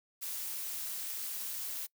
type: noise with amplitude modulation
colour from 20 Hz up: blue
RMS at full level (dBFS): -36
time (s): 0.21-1.87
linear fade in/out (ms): 20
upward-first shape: sine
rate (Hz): 298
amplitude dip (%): 65
effects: noise-tail reverb RT60 0.1 s tail -23 dB re dry